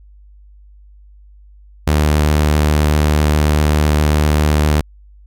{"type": "tone with vibrato", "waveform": "sawtooth", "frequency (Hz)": 75.4, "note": "D2", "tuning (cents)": 46, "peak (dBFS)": -7, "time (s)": [1.87, 4.81], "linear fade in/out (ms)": 5, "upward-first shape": "sine", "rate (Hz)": 7.6, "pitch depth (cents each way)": 10, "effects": ["added 50 Hz sine -40 dBFS peak until 5.26 s"]}